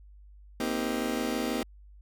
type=chord; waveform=30% pulse; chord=C minor seventh; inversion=third; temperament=just; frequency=235.5 / 261.6 / 314 / 392.4 Hz; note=Bb3 / C4 / Eb4 / G4; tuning=+18 / 0 / +16 / +2 cents; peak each=-30 / -31 / -32 / -34 dBFS; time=0.6-1.63 s; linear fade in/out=2 ms; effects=added 50 Hz sine -49 dBFS peak until 2.01 s